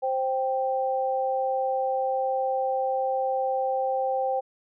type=tone pair together; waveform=sine; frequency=525.1 / 784 Hz; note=C5 / G5; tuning=+6 / 0 cents; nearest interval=perfect fifth; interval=694 cents; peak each=-26 dBFS; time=0.02-4.41 s; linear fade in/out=20 ms; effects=none